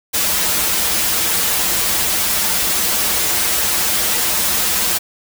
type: noise with comb filter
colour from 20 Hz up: white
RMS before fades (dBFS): -17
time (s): 0.13-4.99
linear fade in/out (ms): 20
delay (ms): 7.4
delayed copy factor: -1
effects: none